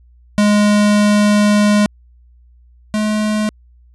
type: tone pair in turn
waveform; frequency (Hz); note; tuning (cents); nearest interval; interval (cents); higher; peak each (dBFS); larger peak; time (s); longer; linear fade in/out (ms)
square; 207.7 / 213.2; G#3 / G#3; 0 / +46; unison; 46; second; -10 / -15; first; 0.38-1.86 / 2.94-3.49; first; 0
effects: added 60 Hz sine -44 dBFS peak until 3.94 s + resampled to 24000 Hz